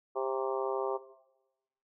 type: harmonic tone with a mistuned harmonic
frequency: 132.5 Hz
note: C3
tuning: 22 cents sharp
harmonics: 3 / 4 / 5 / 6 / 7 / 8 / 9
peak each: -34 / -36 / -38 / -40 / -41 / -42 / -43 dBFS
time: 0.15-0.98 s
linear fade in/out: 20 ms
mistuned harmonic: 9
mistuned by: -41 cents
effects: noise-tail reverb RT60 1.0 s tail -17 dB re dry